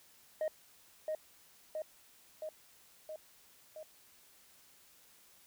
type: tone with echo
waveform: sine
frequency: 622.3 Hz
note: D#5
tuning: in tune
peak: -29 dBFS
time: 0.41-0.48 s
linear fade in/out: 2 ms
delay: 670 ms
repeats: 5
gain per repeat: -3 dB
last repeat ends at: 3.83 s
effects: tanh soft clip ceiling -31 dBFS + white hiss -63 dBFS RMS until 5.46 s